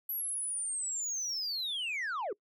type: linear sweep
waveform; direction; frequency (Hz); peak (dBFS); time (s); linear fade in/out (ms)
sine; down; 11840 to 350; -30; 0.09-2.33; 5
effects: noise-tail reverb RT60 0.1 s tail -24 dB re dry + tanh soft clip ceiling -32 dBFS